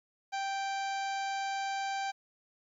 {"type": "harmonic tone", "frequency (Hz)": 784, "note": "G5", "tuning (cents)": 0, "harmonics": [1, 2, 3, 4, 5, 6, 7, 8, 9], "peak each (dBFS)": [-33, -41, -44, -49, -49, -49, -56, -52, -55], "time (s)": [0.32, 2.12], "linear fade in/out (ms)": 20, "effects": ["12-bit"]}